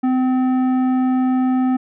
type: tone with tanh clipping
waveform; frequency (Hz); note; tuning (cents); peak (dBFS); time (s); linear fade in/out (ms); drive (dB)
sine; 256.6; C4; -34; -16; 0.03-1.77; 10; 11
effects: none